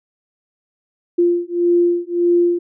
sine beating tone pair, 346.9 / 348.6 Hz, F4 / F4, -12 / -3 cents, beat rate 1.7 Hz, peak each -16 dBFS, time 1.18-2.59 s, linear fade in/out 10 ms, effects none

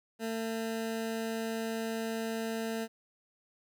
20% pulse tone, 225 Hz, A3, 39 cents sharp, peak -28 dBFS, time 0.19-2.88 s, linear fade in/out 50 ms, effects none

